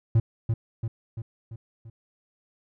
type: tone with echo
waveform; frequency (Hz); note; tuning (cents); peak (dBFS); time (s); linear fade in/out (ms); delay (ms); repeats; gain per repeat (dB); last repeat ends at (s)
triangle; 113.3; A#2; -49; -14; 0.15-0.2; 5; 340; 5; -5; 1.9
effects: none